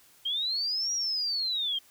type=linear two-way sweep; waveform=sine; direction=up then down; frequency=3136 to 5750 to 3136 Hz; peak=-27 dBFS; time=0.25-1.79 s; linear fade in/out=10 ms; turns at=0.93 s; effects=white hiss -59 dBFS RMS until 1.9 s